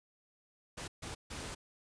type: noise bursts at uneven times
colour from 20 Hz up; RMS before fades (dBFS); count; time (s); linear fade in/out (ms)
pink; -43; 3; 0.77-0.88 / 1.02-1.15 / 1.3-1.55; 10
effects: resampled to 22050 Hz